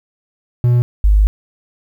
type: tone pair in turn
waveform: triangle / sine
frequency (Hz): 121.5 / 51.17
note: B2 / G#1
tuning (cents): -28 / -25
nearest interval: octave + minor third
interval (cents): 1497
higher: first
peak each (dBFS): -7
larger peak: neither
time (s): 0.64-0.82 / 1.04-1.27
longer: second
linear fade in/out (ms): 0
effects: 8-bit